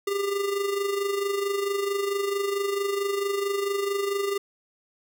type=tone with amplitude modulation; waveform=square; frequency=400 Hz; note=G4; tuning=35 cents sharp; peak=-23 dBFS; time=0.07-4.38 s; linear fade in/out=5 ms; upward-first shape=sine; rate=24.5 Hz; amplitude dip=55%; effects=none